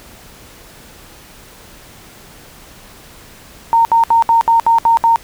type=tone bursts; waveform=sine; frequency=919 Hz; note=A#5; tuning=25 cents flat; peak=-7 dBFS; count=8; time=3.73-5.159 s; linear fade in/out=0 ms; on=120 ms; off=67 ms; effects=pink hiss -40 dBFS RMS until 5.23 s